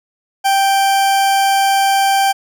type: tone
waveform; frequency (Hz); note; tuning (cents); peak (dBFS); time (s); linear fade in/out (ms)
40% pulse; 784; G5; 0; -10; 0.44-2.33; 20
effects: none